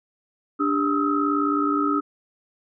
sine tone cluster, 292.5 / 396.8 / 1268 / 1327 Hz, D4 / G4 / D#6 / E6, -7 / +21 / +32 / +11 cents, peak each -22 / -29 / -24 / -28 dBFS, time 0.59-2.01 s, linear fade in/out 20 ms, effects none

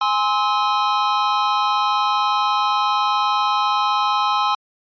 square chord, Ab augmented, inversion none, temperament equal with one note detuned, 830.6 / 1046.5 / 1294.4 Hz, Ab5 / C6 / E6, 0 / 0 / -32 cents, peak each -22 / -21 / -22 dBFS, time 0.01-4.55 s, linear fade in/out 5 ms, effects resampled to 11025 Hz

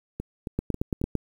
two click trains, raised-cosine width 3 ms, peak -18 / -12 dBFS, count 4 / 6, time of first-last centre 0.2-1.015 / 0.59-1.153 s, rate 3.68 / 8.88 Hz, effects 8-bit

